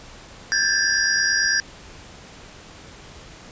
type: tone cluster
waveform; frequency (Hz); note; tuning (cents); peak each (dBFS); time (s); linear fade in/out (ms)
sine; 1580 / 1649 / 1749 / 4868 / 5640; G6 / G#6 / A6 / D#8 / F8; +13 / -13 / -11 / -39 / +16; -24; 0.52-1.6; 0
effects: pink hiss -43 dBFS RMS until 3.51 s + resampled to 16000 Hz